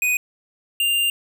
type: tone pair in turn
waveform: square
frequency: 2489 / 2794 Hz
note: D#7 / F7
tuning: 0 / 0 cents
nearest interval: major second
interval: 200 cents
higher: second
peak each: -18 dBFS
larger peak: neither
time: 0.02-0.17 / 0.8-1.1 s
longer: second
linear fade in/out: 2 ms
effects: none